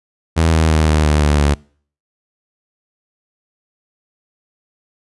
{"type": "tone with pitch steps", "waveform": "sawtooth", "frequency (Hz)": [81.5, 79.92, 78.36, 76.84, 75.34, 73.88, 72.44], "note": ["E2", "D#2", "D#2", "D#2", "D2", "D2", "D2"], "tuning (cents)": [-19, 47, 13, -21, 45, 11, -23], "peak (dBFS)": -7, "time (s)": [0.36, 1.55], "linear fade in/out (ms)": 20, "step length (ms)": 170, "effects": ["noise-tail reverb RT60 0.5 s tail -26 dB re dry", "resampled to 24000 Hz"]}